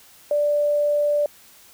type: tone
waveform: sine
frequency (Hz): 587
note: D5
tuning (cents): -1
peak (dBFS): -17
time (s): 0.31-1.26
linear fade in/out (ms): 2
effects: white hiss -50 dBFS RMS until 1.73 s